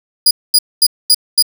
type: tone bursts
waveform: sawtooth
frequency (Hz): 4898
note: D#8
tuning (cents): -28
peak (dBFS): -3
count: 5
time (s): 0.26-1.425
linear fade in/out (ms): 5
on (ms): 49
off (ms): 230
effects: none